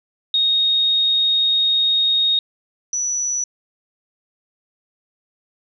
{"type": "tone pair in turn", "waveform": "sine", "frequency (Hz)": [3729, 5919], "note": ["A#7", "F#8"], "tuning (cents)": [0, 0], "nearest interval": "minor sixth", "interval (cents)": 800, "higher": "second", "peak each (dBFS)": [-14, -19], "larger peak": "first", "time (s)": [[0.34, 2.39], [2.93, 3.44]], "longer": "first", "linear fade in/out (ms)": 2, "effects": []}